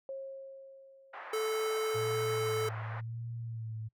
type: tone with exponential decay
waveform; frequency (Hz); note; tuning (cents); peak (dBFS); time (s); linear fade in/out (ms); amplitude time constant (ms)
sine; 540; C#5; -45; -36; 0.09-2.03; 1; 420
type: band-pass noise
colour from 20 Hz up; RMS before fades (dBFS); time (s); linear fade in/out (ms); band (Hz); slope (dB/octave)
white; -45; 1.13-3.01; 10; 560 to 1700; 24
type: tone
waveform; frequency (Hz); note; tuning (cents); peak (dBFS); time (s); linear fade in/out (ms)
square; 437.1; A4; -11; -31; 1.33-2.69; 5
type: tone with vibrato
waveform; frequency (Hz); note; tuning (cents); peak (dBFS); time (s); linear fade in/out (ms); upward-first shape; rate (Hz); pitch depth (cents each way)
sine; 113.4; A#2; -47; -37; 1.94-3.89; 20; sine; 0.92; 50
effects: noise-tail reverb RT60 0.1 s tail -25 dB re dry